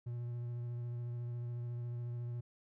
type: tone with vibrato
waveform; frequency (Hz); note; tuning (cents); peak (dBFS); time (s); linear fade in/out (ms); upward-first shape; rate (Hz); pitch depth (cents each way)
triangle; 120; B2; -49; -36; 0.06-2.41; 10; sine; 14; 15
effects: none